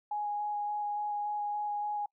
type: tone with vibrato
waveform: sine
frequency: 830.6 Hz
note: G#5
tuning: in tune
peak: -31 dBFS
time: 0.11-2.06 s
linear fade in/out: 5 ms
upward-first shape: square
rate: 3.5 Hz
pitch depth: 8 cents each way
effects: noise-tail reverb RT60 0.1 s tail -25 dB re dry